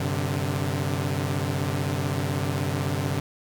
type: chord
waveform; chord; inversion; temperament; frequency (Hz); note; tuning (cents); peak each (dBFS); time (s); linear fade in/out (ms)
sawtooth; G suspended fourth; none; equal with one note detuned; 95.54 / 130.81 / 146.83; G2 / C3 / D3; -44 / 0 / 0; -25; 0-3.2; 5
effects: 9-bit